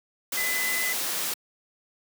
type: tone in noise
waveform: sine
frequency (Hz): 2014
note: B6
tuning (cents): +33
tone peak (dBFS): -27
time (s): 0.37-0.93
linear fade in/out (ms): 5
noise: white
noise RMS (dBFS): -29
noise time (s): 0.32-1.34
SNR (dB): -1
effects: high-pass 200 Hz 12 dB/octave